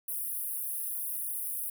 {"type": "high-pass noise", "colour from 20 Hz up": "pink", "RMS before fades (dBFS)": -35, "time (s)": [0.08, 1.7], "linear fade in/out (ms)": 5, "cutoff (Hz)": 9600, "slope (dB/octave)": 96, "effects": []}